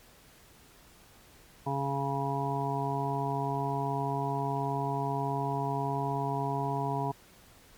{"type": "harmonic tone", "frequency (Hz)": 138.59, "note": "C#3", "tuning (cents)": 0, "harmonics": [1, 2, 3, 5, 6, 7], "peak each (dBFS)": [-33, -38, -37, -36, -38, -34], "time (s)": [1.66, 7.12], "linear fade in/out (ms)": 10, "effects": ["pink hiss -57 dBFS RMS until 7.77 s", "MP3 96 kbps"]}